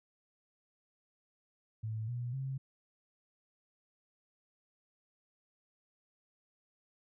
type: tone with pitch steps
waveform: sine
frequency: 110 / 121.35 / 133.87 Hz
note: A2 / B2 / C3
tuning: 0 / -30 / +40 cents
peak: -35 dBFS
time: 1.83-2.58 s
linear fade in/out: 10 ms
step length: 250 ms
effects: none